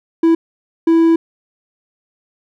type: tone bursts at uneven times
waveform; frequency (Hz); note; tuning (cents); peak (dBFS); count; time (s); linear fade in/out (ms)
triangle; 329.6; E4; 0; -6; 2; 0.23-0.35 / 0.87-1.16; 5
effects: none